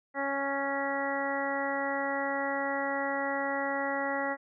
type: harmonic tone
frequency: 277.2 Hz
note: C#4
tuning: in tune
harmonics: 1 / 2 / 3 / 4 / 5 / 6 / 7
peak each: -37 / -34 / -35 / -40 / -39 / -41 / -35 dBFS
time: 0.14-4.37 s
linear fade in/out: 50 ms
effects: none